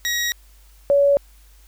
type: tone pair in turn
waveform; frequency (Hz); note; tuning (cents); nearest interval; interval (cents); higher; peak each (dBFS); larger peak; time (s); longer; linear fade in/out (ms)
20% pulse / sine; 1900 / 564.9; A#6 / C#5; +33 / +33; octave + major sixth; 2100; first; -15 / -12; second; 0.05-0.32 / 0.9-1.17; neither; 0
effects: added 50 Hz sine -47 dBFS peak until 1.67 s + white hiss -56 dBFS RMS until 1.67 s